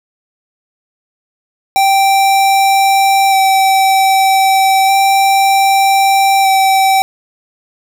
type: tone with vibrato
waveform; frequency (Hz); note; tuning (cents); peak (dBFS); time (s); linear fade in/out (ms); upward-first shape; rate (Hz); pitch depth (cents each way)
square; 777; G5; -16; -8; 1.76-7.02; 0; square; 0.32; 11
effects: none